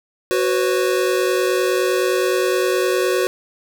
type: chord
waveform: square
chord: F# suspended fourth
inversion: none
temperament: equal with one note detuned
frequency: 370 / 493.9 / 543.6 Hz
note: F#4 / B4 / C#5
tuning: 0 / 0 / -34 cents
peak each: -19 / -22 / -25 dBFS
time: 0.31-3.27 s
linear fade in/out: 0 ms
effects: none